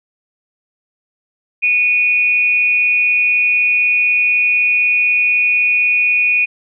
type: tone with amplitude modulation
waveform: sine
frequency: 2461 Hz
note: D#7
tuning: 20 cents flat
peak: -8 dBFS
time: 1.62-6.46 s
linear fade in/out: 20 ms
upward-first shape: sine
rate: 211 Hz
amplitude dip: 55%
effects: none